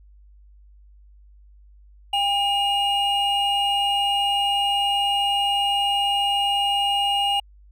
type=tone pair together; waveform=triangle; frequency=800.9 / 2854 Hz; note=G5 / F7; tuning=+37 / +37 cents; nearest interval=octave + minor seventh; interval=2200 cents; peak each=-20 dBFS; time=2.13-7.4 s; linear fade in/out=5 ms; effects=added 50 Hz sine -47 dBFS peak until 7.71 s